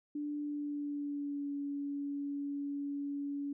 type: tone with pitch glide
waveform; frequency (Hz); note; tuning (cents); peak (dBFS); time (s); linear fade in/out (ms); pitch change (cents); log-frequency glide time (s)
sine; 293.9 to 283.9; D4 to C#4; +1 to +41; -35; 0.15-3.53; 5; -60; 0.39-1.54
effects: none

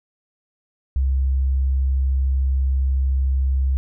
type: tone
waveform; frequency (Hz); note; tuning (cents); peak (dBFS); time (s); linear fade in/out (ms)
sine; 66.5; C2; +29; -16; 0.96-3.77; 0
effects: none

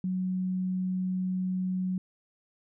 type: tone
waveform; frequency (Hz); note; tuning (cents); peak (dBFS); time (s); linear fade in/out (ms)
sine; 185; F#3; 0; -27; 0.04-1.98; 2
effects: none

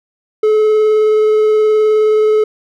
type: tone with vibrato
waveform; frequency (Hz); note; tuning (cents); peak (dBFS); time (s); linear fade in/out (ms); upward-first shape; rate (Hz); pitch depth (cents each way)
triangle; 429.9; A4; -40; -6; 0.43-2.44; 5; sine; 19; 10
effects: none

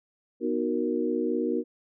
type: chord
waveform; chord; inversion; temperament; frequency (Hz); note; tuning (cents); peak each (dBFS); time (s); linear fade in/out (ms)
sine; B major seventh; none; equal; 246.9 / 311.1 / 370 / 466.2; B3 / D#4 / F#4 / A#4; 0 / 0 / 0 / 0; -30; 0.4-1.64; 50
effects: none

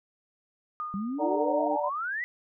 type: tone with exponential decay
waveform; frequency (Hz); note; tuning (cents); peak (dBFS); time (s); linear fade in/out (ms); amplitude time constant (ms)
sine; 1224; D#6; -29; -29; 0.8-1.49; 0; 150
type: exponential sweep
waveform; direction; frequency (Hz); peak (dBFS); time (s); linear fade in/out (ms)
sine; up; 187.9 to 2011; -29; 0.94-2.24; 0
type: harmonic tone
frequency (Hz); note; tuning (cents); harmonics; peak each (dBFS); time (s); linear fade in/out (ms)
150.2; D3; +39; 2 / 3 / 4 / 5 / 6; -31 / -36 / -41 / -38 / -41; 1.18-1.77; 20
type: chord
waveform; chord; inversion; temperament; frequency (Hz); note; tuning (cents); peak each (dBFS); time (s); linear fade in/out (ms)
sine; D augmented; none; equal; 587.3 / 740 / 932.3; D5 / F#5 / A#5; 0 / 0 / 0; -29 / -35 / -32; 1.19-1.9; 20
effects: none

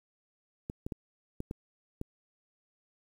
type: clicks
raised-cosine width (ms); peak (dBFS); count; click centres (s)
3; -23; 6; 0.699 / 0.865 / 0.922 / 1.404 / 1.511 / 2.014
effects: 9-bit

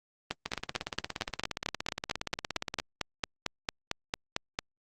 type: two click trains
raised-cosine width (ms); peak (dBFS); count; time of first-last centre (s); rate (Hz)
0.2; -15 / -12; 41 / 20; 0.46-2.799 / 0.31-4.589; 17.1 / 4.44
effects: Opus 24 kbps

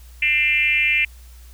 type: tone with frequency modulation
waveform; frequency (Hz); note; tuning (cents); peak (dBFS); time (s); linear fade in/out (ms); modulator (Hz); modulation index
sine; 2378; D7; +21; -15; 0.22-1.05; 5; 286; 1.2
effects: added 60 Hz sine -40 dBFS peak until 1.53 s + white hiss -52 dBFS RMS until 1.53 s

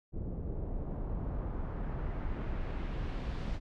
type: noise with low-pass filter sweep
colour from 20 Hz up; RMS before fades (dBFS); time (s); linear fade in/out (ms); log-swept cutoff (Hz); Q
brown; -36; 0.12-3.6; 50; 430 to 4700; 1
effects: none

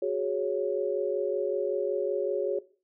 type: chord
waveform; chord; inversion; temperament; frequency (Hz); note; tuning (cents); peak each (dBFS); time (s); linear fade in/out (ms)
sine; F# suspended second; none; equal; 370 / 415.3 / 554.4; F#4 / G#4 / C#5; 0 / 0 / 0; -30; 0.02-2.59; 5
effects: noise-tail reverb RT60 0.4 s tail -19 dB re dry

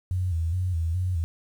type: tone with vibrato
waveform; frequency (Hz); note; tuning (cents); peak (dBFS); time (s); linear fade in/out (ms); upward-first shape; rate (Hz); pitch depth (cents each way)
sine; 86.8; F2; -10; -23; 0.11-1.24; 0; square; 2.4; 93
effects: 9-bit

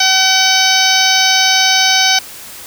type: harmonic tone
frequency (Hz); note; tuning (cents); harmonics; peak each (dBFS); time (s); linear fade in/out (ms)
760; F#5; +46; 1 / 2 / 3 / 4 / 5 / 6 / 7 / 8; -17 / -17 / -17 / -17 / -17 / -17 / -17 / -17; 0-2.19; 5
effects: white hiss -32 dBFS RMS until 2.66 s

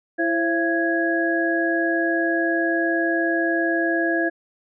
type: tone cluster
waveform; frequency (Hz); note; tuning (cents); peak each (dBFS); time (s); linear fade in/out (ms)
sine; 333.2 / 535 / 676 / 1660; E4 / C5 / E5 / G#6; +19 / +38 / +43 / -1; -22 / -31 / -25 / -23; 0.18-4.3; 20
effects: none

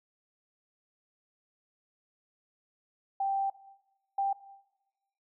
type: tone pair in turn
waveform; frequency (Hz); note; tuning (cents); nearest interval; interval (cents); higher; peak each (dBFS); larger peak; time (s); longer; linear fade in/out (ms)
sine; 784 / 789; G5 / G5; 0 / +11; unison; 11; second; -27 / -26; second; 3.2-3.5 / 4.18-4.33; first; 5
effects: noise-tail reverb RT60 1.0 s tail -17 dB re dry

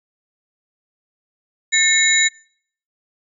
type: tone cluster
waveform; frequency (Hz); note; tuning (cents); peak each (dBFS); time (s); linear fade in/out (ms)
sine; 1797 / 2170 / 3863 / 7030; A6 / C#7 / B7 / A8; +36 / -37 / -39 / -2; -18; 1.72-2.29; 20
effects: noise-tail reverb RT60 0.6 s tail -24 dB re dry

